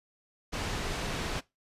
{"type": "low-pass noise", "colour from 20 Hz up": "pink", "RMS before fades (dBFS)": -34, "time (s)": [0.52, 1.41], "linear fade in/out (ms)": 20, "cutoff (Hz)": 5800, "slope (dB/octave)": 12, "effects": ["noise-tail reverb RT60 0.2 s tail -20 dB re dry", "resampled to 32000 Hz"]}